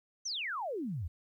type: exponential sweep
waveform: sine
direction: down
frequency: 6400 to 73.42 Hz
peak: -34 dBFS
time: 0.25-1.08 s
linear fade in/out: 10 ms
effects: 12-bit